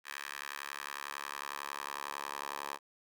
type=tone with high-pass filter sweep; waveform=10% pulse; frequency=71 Hz; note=C#2; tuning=42 cents sharp; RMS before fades=-42 dBFS; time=0.04-2.79 s; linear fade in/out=50 ms; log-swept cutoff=1600 to 850 Hz; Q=1.8; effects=none